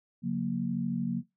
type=chord; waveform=sine; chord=F# major; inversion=second; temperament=equal with one note detuned; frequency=138.59 / 180.46 / 233.1 Hz; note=C#3 / F#3 / A#3; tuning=0 / -43 / 0 cents; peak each=-36 / -31 / -31 dBFS; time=0.22-1.23 s; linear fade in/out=50 ms; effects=noise-tail reverb RT60 0.2 s tail -20 dB re dry